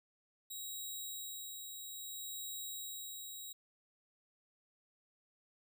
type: tone with tremolo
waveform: 10% pulse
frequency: 3825 Hz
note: A#7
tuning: 44 cents sharp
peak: -34 dBFS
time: 0.5-3.53 s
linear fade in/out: 10 ms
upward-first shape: sine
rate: 0.61 Hz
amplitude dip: 35%
effects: none